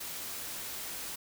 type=noise; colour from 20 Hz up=white; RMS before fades=-40 dBFS; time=0-1.16 s; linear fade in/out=10 ms; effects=none